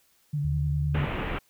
sine tone with vibrato, 146.2 Hz, D3, 7 cents flat, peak -25 dBFS, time 0.33-1.06 s, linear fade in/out 10 ms, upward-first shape square, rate 9.9 Hz, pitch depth 35 cents each way
sine tone, 77 Hz, D#2, 17 cents flat, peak -28 dBFS, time 0.44-1.02 s, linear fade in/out 10 ms
pink low-pass noise, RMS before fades -31 dBFS, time 0.94-1.39 s, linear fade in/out 10 ms, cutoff 3000 Hz, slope 48 dB/octave
effects white hiss -65 dBFS RMS until 1.49 s

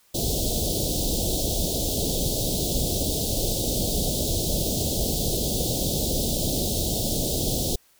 pink band-stop noise, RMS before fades -25 dBFS, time 0.14-7.76 s, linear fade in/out 10 ms, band 690 to 3400 Hz, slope 48 dB/octave, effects white hiss -60 dBFS RMS until 7.99 s

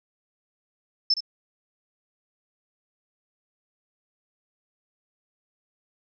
sine tone with echo, 5274 Hz, E8, in tune, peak -17 dBFS, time 1.1-1.14 s, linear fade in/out 5 ms, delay 66 ms, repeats 1, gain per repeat -10 dB, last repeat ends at 1.206 s, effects none

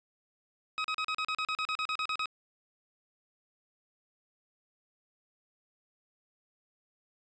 20% pulse tone bursts, 1267 Hz, D#6, 31 cents sharp, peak -25 dBFS, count 15, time 0.78-2.257 s, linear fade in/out 0 ms, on 63 ms, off 38 ms, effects resampled to 16000 Hz + 11-bit

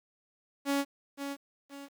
sawtooth tone with echo, 280 Hz, C#4, 18 cents sharp, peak -23 dBFS, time 0.65-0.85 s, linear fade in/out 50 ms, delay 520 ms, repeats 2, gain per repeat -8 dB, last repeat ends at 1.89 s, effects 10-bit

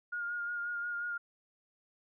sine tone with vibrato, 1421 Hz, F6, 30 cents sharp, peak -34 dBFS, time 0.12-1.18 s, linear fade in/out 10 ms, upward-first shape sine, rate 5.6 Hz, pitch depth 23 cents each way, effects none

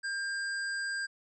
square tone, 1599 Hz, G6, 34 cents sharp, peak -33 dBFS, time 0.03-1.07 s, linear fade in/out 20 ms, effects resampled to 22050 Hz

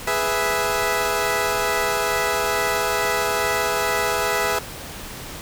15% pulse chord, E major, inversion first, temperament equal, 415.3 / 493.9 / 659.3 Hz, G#4 / B4 / E5, 0 / 0 / 0 cents, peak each -18 dBFS, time 0.07-4.59 s, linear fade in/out 5 ms, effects pink hiss -35 dBFS RMS until 5.41 s

